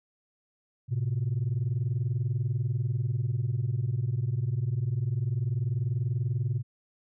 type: tone pair together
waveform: sine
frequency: 110.57 / 130.81 Hz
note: A2 / C3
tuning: +9 / 0 cents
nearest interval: minor third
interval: 291 cents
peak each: -27 dBFS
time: 0.88-6.63 s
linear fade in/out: 50 ms
effects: tanh soft clip ceiling -22 dBFS